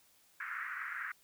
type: band-pass noise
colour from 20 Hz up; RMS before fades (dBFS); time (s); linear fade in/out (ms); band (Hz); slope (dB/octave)
pink; -41; 0.4-1.12; 5; 1300 to 2000; 48
effects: white hiss -67 dBFS RMS until 1.23 s